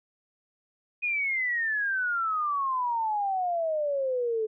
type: exponential sweep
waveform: sine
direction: down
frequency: 2489 to 428.9 Hz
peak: -25 dBFS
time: 1.02-4.47 s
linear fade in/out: 20 ms
effects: none